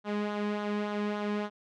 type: tone with flanger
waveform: sawtooth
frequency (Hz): 207.7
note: G#3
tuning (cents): 0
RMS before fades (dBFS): -32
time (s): 0.04-1.5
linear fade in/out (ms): 50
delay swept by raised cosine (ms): 0.39 to 1.49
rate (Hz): 3.5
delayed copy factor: -0.5
effects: low-pass 3000 Hz 12 dB/octave